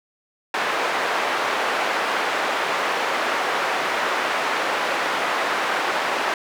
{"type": "band-pass noise", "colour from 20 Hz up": "white", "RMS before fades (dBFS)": -23, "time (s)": [0.54, 6.34], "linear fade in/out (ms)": 2, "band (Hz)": [450, 1600], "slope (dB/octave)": 12, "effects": []}